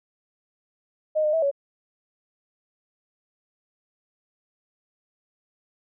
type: tone with pitch steps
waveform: sine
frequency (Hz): 619 / 608 / 649 / 561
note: D#5 / D#5 / E5 / C#5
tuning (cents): -9 / -40 / -27 / +21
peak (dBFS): -19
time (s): 1.15-1.514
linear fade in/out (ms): 20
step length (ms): 91
effects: none